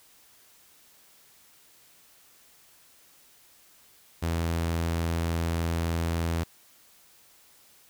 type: tone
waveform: sawtooth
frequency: 83.4 Hz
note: E2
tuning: 21 cents sharp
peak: -22 dBFS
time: 4.22-6.44 s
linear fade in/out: 10 ms
effects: white hiss -58 dBFS RMS until 7.89 s